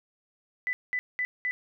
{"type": "tone bursts", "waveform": "sine", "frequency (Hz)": 1995, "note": "B6", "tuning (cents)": 17, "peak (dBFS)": -26, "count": 4, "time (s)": [0.67, 1.51], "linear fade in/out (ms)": 0, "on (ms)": 60, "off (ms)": 200, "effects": []}